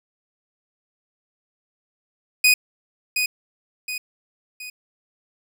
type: tone with echo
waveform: sawtooth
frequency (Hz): 2489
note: D#7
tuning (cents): 0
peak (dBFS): -9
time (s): 2.44-2.54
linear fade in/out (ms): 5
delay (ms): 720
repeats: 3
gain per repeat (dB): -7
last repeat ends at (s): 4.7
effects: none